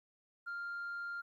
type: tone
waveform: sine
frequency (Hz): 1397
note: F6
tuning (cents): 0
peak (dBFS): -37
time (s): 0.46-1.22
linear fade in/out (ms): 20
effects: tanh soft clip ceiling -37 dBFS + 13-bit